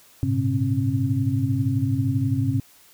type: tone cluster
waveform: sine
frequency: 103.1 / 115.5 / 133.6 / 269.3 Hz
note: G#2 / A#2 / C3 / C#4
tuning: -12 / -16 / +36 / -50 cents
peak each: -25 dBFS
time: 0.23-2.6 s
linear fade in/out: 0 ms
effects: white hiss -53 dBFS RMS until 2.93 s